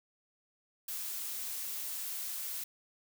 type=noise; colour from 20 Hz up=blue; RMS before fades=-39 dBFS; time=0.88-2.64 s; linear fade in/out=5 ms; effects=none